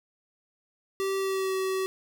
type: tone with pitch glide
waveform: square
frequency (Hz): 387.8 to 380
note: G4 to F#4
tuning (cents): -19 to +46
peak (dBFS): -27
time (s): 1-1.86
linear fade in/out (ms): 0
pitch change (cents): -35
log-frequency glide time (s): 1.17-1.54
effects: none